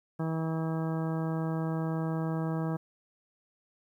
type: harmonic tone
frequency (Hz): 161.3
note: E3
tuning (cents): -37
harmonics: 1 / 2 / 3 / 4 / 5 / 6 / 7 / 8 / 10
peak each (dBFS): -30 / -36 / -40 / -42 / -44 / -46 / -47 / -48 / -50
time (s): 0.19-2.77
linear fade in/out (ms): 10
effects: 11-bit